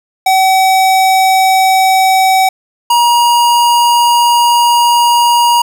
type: tone pair in turn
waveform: square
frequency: 760 / 951.5 Hz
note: F#5 / A#5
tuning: +46 / +35 cents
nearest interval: major third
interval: 389 cents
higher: second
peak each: -7 dBFS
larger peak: neither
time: 0.26-2.49 / 2.9-5.62 s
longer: second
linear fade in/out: 5 ms
effects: none